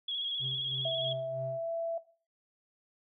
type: tone with vibrato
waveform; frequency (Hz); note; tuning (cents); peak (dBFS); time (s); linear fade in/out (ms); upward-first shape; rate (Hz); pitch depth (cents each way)
sine; 3322; G#7; 0; -32; 0.08-1.13; 5; square; 15; 31
type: tone with tremolo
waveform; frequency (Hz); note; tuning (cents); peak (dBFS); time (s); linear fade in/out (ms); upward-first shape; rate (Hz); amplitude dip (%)
triangle; 131.6; C3; +10; -35; 0.39-1.61; 50; sine; 3.1; 65
type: tone with pitch glide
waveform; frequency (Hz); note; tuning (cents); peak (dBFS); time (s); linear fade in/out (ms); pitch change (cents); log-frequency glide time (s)
sine; 657 to 666.2; E5 to E5; -6 to +18; -31; 0.85-1.98; 5; +24; 1.27-1.71
effects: noise-tail reverb RT60 0.4 s tail -17 dB re dry